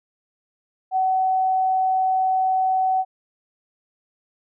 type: tone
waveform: sine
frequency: 754 Hz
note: F#5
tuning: 32 cents sharp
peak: -17 dBFS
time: 0.91-3.05 s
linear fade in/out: 50 ms
effects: none